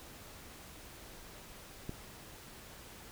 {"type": "click", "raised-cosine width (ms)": 3, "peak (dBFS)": -26, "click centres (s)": 1.894, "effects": ["pink hiss -52 dBFS RMS until 3.11 s"]}